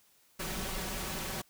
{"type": "noise with comb filter", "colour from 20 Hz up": "pink", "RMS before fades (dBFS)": -37, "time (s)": [0.39, 1.42], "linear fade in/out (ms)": 10, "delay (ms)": 5.3, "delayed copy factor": 0.55, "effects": ["white hiss -66 dBFS RMS until 1.49 s"]}